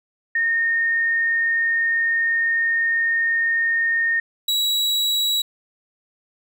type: tone pair in turn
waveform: sine / 40% pulse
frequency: 1837 / 3892 Hz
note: A#6 / B7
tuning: -26 / -26 cents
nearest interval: octave + minor second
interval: 1300 cents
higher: second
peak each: -17 dBFS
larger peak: neither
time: 0.35-4.2 / 4.48-5.42 s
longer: first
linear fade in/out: 5 ms
effects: none